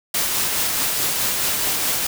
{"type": "noise with tremolo", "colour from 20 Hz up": "white", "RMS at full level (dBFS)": -20, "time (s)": [0.14, 2.07], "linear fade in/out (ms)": 5, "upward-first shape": "triangle", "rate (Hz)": 4.7, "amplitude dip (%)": 30, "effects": []}